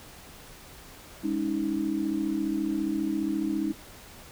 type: tone cluster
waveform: sine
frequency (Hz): 204.5 / 282 / 316.7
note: G#3 / C#4 / D#4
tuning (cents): -26 / +30 / +31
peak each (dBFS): -32 / -31 / -28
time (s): 1.23-3.73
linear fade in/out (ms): 20
effects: pink hiss -48 dBFS RMS until 4.31 s